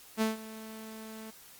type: tone with ADSR envelope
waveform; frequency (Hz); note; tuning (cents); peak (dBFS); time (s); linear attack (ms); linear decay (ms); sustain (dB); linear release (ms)
sawtooth; 220; A3; 0; -21; 0.17-1.31; 44; 150; -18; 13
effects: white hiss -54 dBFS RMS until 1.59 s + Opus 48 kbps